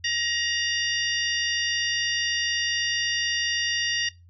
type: harmonic tone with a mistuned harmonic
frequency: 944 Hz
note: A#5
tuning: 22 cents sharp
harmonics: 2 / 3 / 4 / 5 / 6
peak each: -28 / -29 / -34 / -32 / -33 dBFS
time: 0.04-4.09 s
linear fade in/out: 5 ms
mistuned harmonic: 4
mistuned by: -80 cents
effects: noise-tail reverb RT60 0.2 s tail -18 dB re dry + added 87 Hz sine -49 dBFS peak until 4.29 s